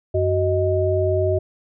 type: tone cluster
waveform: sine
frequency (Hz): 92.4 / 374.7 / 626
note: F#2 / F#4 / D#5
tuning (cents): -2 / +22 / +10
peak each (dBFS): -21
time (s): 0.14-1.39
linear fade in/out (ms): 10
effects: none